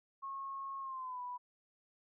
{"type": "tone with pitch glide", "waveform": "sine", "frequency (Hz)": [1089, 987.1], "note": ["C#6", "B5"], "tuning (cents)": [-31, -1], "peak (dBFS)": -40, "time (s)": [0.22, 1.38], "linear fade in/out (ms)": 20, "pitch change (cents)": -170, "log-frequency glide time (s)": [0.8, 1.21], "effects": []}